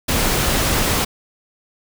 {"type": "noise", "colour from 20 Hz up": "pink", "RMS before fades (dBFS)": -18, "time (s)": [0.08, 1.05], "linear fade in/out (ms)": 10, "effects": []}